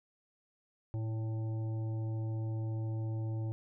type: harmonic tone with a mistuned harmonic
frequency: 111.6 Hz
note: A2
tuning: 25 cents sharp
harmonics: 1 / 3 / 5 / 7 / 8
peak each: -33 / -45 / -52 / -57 / -61 dBFS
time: 0.94-3.52 s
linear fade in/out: 0 ms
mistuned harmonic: 3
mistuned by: -30 cents
effects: none